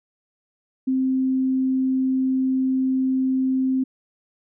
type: tone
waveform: sine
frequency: 261.6 Hz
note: C4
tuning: in tune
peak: -18 dBFS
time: 0.87-3.84 s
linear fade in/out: 10 ms
effects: none